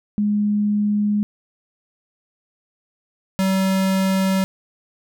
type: tone pair in turn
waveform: sine / square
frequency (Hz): 207.7 / 190.96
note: G#3 / G3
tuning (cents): 0 / -45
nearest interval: minor second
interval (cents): 145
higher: first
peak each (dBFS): -16 / -17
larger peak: first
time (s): 0.18-1.23 / 3.39-4.44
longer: neither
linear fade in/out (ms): 0
effects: none